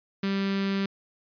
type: tone with notch filter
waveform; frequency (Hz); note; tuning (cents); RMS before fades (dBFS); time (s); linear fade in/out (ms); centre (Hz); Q
sawtooth; 196; G3; 0; -27; 0.23-0.86; 5; 720; 0.76
effects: resampled to 11025 Hz